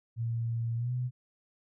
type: tone with pitch glide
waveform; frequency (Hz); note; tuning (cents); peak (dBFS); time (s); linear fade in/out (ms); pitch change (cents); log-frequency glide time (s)
sine; 115.8 to 124.83; A#2 to B2; -11 to +19; -29; 0.16-1.11; 50; +130; 0.76-0.92
effects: none